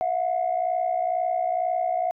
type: tone pair together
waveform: sine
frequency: 662.9 / 725 Hz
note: E5 / F#5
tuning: +10 / -35 cents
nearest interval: major second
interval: 155 cents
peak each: -25 / -23 dBFS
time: 0.01-2.11 s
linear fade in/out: 0 ms
effects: tanh soft clip ceiling -16 dBFS